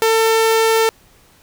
sawtooth tone, 448 Hz, A4, 31 cents sharp, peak -8 dBFS, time 0.02-0.89 s, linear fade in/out 0 ms, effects pink hiss -51 dBFS RMS until 1.42 s

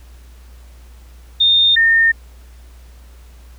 sine tone pair in turn, 3646 / 1823 Hz, A#7 / A#6, -39 / -39 cents, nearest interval octave, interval 1200 cents, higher first, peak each -9 dBFS, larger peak neither, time 1.4-1.76 / 1.76-2.12 s, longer neither, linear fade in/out 10 ms, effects added 60 Hz sine -38 dBFS peak until 3.58 s + pink hiss -51 dBFS RMS until 3.58 s

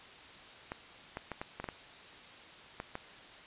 clicks, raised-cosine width 0.5 ms, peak -23 dBFS, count 9, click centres 0.719 / 1.171 / 1.317 / 1.415 / 1.6 / 1.642 / 1.688 / 2.801 / 2.954 s, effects white hiss -52 dBFS RMS until 3.46 s + resampled to 8000 Hz

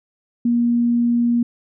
sine tone, 237.6 Hz, A#3, 33 cents sharp, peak -14 dBFS, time 0.45-1.43 s, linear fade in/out 5 ms, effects none

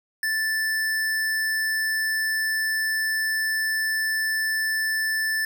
square tone, 1760 Hz, A6, in tune, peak -23 dBFS, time 0.23-5.45 s, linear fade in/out 2 ms, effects none

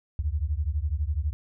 sine beating tone pair, 69.7 / 81.7 Hz, C#2 / E2, +10 / -15 cents, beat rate 12 Hz, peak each -27 / -28 dBFS, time 0.19-1.33 s, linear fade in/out 0 ms, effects none

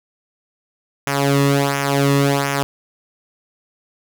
sawtooth tone with flanger, 140 Hz, C#3, 18 cents sharp, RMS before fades -17 dBFS, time 1.07-2.63 s, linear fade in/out 0 ms, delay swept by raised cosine 0.23 to 1.33 ms, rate 1.4 Hz, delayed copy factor -0.75, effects none

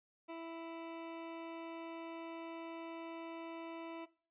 20% pulse tone, 330.4 Hz, E4, 4 cents sharp, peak -39 dBFS, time 0.28-4.06 s, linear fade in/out 20 ms, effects noise-tail reverb RT60 0.4 s tail -19 dB re dry + resampled to 8000 Hz

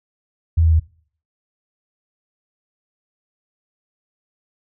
sine tone with pitch steps, 82.41 / 81.04 / 79.69 Hz, E2 / E2 / D#2, 0 / -29 / +42 cents, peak -11 dBFS, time 0.57-0.798 s, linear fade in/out 10 ms, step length 76 ms, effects noise-tail reverb RT60 0.5 s tail -21 dB re dry

